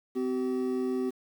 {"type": "tone pair together", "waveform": "triangle", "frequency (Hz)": [255.9, 381.7], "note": ["C4", "G4"], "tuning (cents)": [-38, -46], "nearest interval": "perfect fifth", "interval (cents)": 692, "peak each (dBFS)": -28, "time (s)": [0.15, 1.11], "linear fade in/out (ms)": 20, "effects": ["9-bit"]}